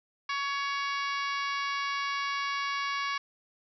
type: harmonic tone with a mistuned harmonic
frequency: 560 Hz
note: C#5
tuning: 18 cents sharp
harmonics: 2 / 3 / 4 / 5 / 6 / 7 / 8 / 9 / 10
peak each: -32 / -37 / -36 / -42 / -44 / -45 / -45 / -46 / -47 dBFS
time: 0.29-3.18 s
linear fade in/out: 5 ms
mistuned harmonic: 9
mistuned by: -33 cents
effects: none